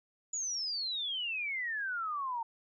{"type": "exponential sweep", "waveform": "sine", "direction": "down", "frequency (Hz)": [6970, 900], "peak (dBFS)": -33, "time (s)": [0.33, 2.43], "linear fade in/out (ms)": 5, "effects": []}